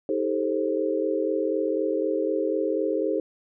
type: chord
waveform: sine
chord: A half-diminished seventh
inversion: second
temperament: just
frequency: 316.8 / 396 / 440 / 528 Hz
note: Eb4 / G4 / A4 / C5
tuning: +31 / +18 / 0 / +16 cents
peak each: -28 dBFS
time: 0.09-3.2 s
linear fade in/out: 2 ms
effects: none